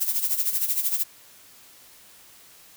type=noise with tremolo; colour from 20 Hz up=violet; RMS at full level=-22 dBFS; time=0-1.04 s; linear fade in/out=20 ms; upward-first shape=sine; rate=13 Hz; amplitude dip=70%; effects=white hiss -51 dBFS RMS until 2.76 s